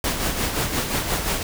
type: noise with tremolo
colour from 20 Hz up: pink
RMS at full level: -22 dBFS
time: 0.04-1.43 s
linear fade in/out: 2 ms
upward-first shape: sine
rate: 5.7 Hz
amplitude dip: 50%
effects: none